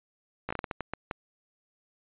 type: slowing click train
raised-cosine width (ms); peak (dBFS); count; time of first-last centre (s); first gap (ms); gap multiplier
0.5; -17; 10; 0.49-1.112; 15; 1.36
effects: resampled to 8000 Hz